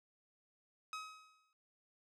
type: tone with exponential decay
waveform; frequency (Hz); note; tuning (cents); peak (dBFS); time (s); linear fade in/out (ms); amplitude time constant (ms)
sawtooth; 1271; D#6; +36; -36; 0.93-1.53; 1; 130
effects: low-pass 7000 Hz 12 dB/octave